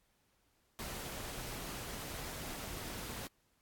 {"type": "noise", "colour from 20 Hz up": "pink", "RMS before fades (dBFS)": -44, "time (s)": [0.79, 3.27], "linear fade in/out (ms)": 0, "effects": ["pink hiss -75 dBFS RMS until 3.61 s", "AAC 64 kbps"]}